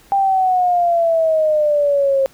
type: exponential sweep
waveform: sine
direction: down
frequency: 795 to 535 Hz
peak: -12 dBFS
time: 0.12-2.26 s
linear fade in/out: 0 ms
effects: pink hiss -49 dBFS RMS until 2.33 s